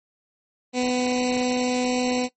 15% pulse tone with notch filter, 249.9 Hz, B3, 21 cents sharp, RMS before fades -23 dBFS, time 0.73-2.29 s, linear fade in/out 50 ms, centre 1200 Hz, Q 0.84, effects noise-tail reverb RT60 0.1 s tail -19 dB re dry + MP3 32 kbps

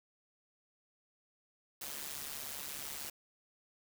white noise with amplitude modulation, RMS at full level -40 dBFS, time 1.81-3.1 s, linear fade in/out 5 ms, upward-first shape sine, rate 144 Hz, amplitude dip 75%, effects none

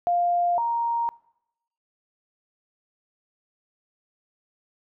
sine tone pair in turn, 700 / 934.4 Hz, F5 / A#5, +4 / +4 cents, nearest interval perfect fourth, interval 500 cents, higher second, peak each -19 / -22 dBFS, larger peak first, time 0.07-0.58 / 0.58-1.09 s, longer neither, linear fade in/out 0 ms, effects noise-tail reverb RT60 0.8 s tail -22 dB re dry

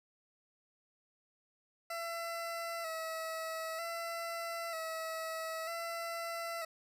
20% pulse tone with vibrato, 659.3 Hz, E5, in tune, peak -33 dBFS, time 1.9-6.65 s, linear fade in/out 5 ms, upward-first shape square, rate 0.53 Hz, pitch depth 35 cents each way, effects none

